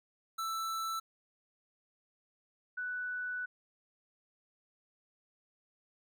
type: tone pair in turn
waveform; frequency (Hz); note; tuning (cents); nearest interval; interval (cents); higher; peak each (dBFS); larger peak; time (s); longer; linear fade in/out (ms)
square / sine; 1324 / 1486.1; E6 / F#6; +7 / +7; major second; 200; second; -35 / -35; neither; 0.38-1 / 2.77-3.46; second; 10
effects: none